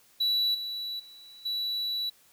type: tone with level steps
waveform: triangle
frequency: 3937 Hz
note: B7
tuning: 6 cents flat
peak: -22 / -31 / -46 / -27 dBFS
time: 0.2-2.1 s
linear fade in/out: 10 ms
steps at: 0.54 / 0.99 / 1.45 s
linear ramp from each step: 10 ms
effects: white hiss -61 dBFS RMS until 2.32 s